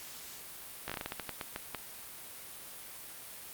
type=slowing click train; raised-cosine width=0.3 ms; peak=-20 dBFS; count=13; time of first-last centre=0.88-1.747 s; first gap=16 ms; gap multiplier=1.25; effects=white hiss -47 dBFS RMS until 3.53 s + Opus 48 kbps